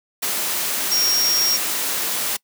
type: tone in noise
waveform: sine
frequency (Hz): 5588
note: F8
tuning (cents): 0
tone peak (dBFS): -17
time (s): 0.91-1.57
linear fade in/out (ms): 10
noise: white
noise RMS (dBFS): -23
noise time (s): 0.22-2.37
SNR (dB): +3
effects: noise-tail reverb RT60 0.1 s tail -24 dB re dry + high-pass 200 Hz 12 dB/octave